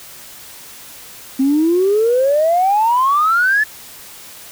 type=exponential sweep; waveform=sine; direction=up; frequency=260 to 1760 Hz; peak=-10 dBFS; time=1.39-3.64 s; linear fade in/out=10 ms; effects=tanh soft clip ceiling -6 dBFS + white hiss -37 dBFS RMS until 4.51 s